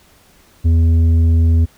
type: tone with tanh clipping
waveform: triangle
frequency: 82.41 Hz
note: E2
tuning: in tune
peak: -10 dBFS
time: 0.64-1.66 s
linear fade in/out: 20 ms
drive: 11 dB
effects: pink hiss -50 dBFS RMS until 1.77 s